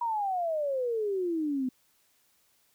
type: exponential sweep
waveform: sine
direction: down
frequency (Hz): 966 to 250.1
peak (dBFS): -27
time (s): 0.01-1.69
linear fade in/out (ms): 5
effects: white hiss -68 dBFS RMS until 2.74 s